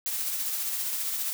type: noise with tremolo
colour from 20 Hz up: blue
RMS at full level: -29 dBFS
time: 0.06-1.33 s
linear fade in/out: 0 ms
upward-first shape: triangle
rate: 15 Hz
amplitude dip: 35%
effects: none